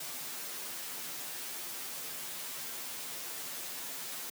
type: noise with comb filter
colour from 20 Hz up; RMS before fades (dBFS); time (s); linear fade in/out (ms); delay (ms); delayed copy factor
white; -41; 0-4.3; 5; 9.8; -0.95
effects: high-pass 150 Hz 12 dB/octave